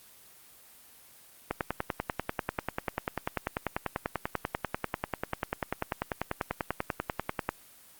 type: click train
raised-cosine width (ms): 0.5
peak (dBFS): -13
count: 62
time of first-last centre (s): 1.51-7.49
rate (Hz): 10.2
effects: white hiss -55 dBFS RMS until 7.99 s + Opus 24 kbps